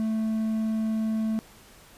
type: tone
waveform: triangle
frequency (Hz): 220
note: A3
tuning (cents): 0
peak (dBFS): -22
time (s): 0-1.39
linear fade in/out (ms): 0
effects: pink hiss -52 dBFS RMS until 1.97 s + resampled to 32000 Hz